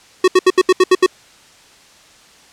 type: tone bursts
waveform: square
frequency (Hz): 370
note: F#4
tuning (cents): 0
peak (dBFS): -7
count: 8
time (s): 0.24-1.063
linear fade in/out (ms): 5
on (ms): 39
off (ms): 73
effects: white hiss -46 dBFS RMS until 2.52 s + low-pass 7000 Hz 12 dB/octave